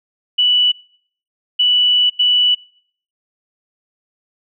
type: tone bursts at uneven times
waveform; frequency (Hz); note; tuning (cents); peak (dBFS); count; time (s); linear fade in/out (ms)
sine; 2960; F#7; 0; -10; 3; 0.38-0.72 / 1.59-2.1 / 2.19-2.55; 10
effects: noise-tail reverb RT60 0.6 s tail -25 dB re dry